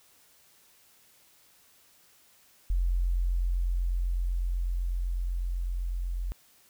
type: tone with level ramp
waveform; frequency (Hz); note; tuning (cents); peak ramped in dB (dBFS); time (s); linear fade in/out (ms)
sine; 44; F1; +14; -23 to -29; 2.7-6.32; 0
effects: white hiss -61 dBFS RMS until 6.69 s